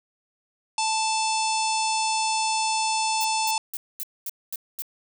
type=harmonic tone; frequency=880 Hz; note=A5; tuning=in tune; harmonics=1 / 3 / 4 / 5 / 6 / 7 / 8 / 9 / 10; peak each=-24 / -31 / -36 / -34 / -32 / -36 / -36 / -39 / -34 dBFS; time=0.78-3.58 s; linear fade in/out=2 ms
type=noise bursts; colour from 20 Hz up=violet; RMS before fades=-31 dBFS; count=7; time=3.21-4.821 s; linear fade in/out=0 ms; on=33 ms; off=230 ms
effects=none